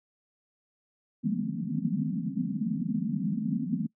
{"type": "band-pass noise", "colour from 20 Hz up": "white", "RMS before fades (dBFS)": -30, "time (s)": [1.23, 3.87], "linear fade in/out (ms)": 10, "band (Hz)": [150, 260], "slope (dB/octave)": 96, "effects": ["noise-tail reverb RT60 0.1 s tail -22 dB re dry"]}